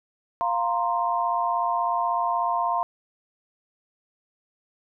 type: chord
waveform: sine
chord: F suspended fourth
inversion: none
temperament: just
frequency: 698.5 / 931.3 / 1047.7 Hz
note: F5 / Bb5 / C6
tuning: 0 / -2 / +2 cents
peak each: -26 dBFS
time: 0.41-2.83 s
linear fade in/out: 0 ms
effects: none